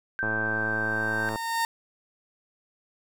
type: tone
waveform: sine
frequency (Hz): 1563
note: G6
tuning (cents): -6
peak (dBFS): -26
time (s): 0.19-1.29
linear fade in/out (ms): 0
type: click train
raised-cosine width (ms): 1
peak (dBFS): -18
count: 124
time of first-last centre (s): 0.23-1.358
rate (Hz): 109
type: tone with exponential growth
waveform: 30% pulse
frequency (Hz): 917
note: A#5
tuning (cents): -29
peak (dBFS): -20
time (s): 0.45-1.65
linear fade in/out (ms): 1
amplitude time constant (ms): 260
effects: none